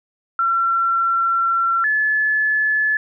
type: tone pair in turn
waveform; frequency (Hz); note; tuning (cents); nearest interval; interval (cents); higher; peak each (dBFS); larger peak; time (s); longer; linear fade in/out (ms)
sine; 1358 / 1723.8; F6 / A6; -49 / -36; major third; 413; second; -15; neither; 0.39-1.84 / 1.84-2.97; first; 2
effects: none